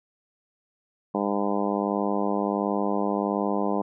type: harmonic tone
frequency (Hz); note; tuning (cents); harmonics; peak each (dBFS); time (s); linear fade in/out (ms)
101.4; G#2; -41; 2 / 3 / 4 / 5 / 6 / 7 / 8 / 9 / 10; -28 / -30 / -31 / -32 / -33 / -33 / -34 / -35 / -35; 1.14-3.82; 10
effects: none